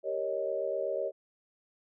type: chord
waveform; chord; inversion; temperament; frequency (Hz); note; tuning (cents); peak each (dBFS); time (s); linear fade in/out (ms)
sine; Eb dominant seventh; first; equal; 392 / 466.2 / 554.4 / 622.3; G4 / Bb4 / Db5 / Eb5; 0 / 0 / 0 / 0; -37 / -38 / -33 / -35; 0.03-1.12; 50
effects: none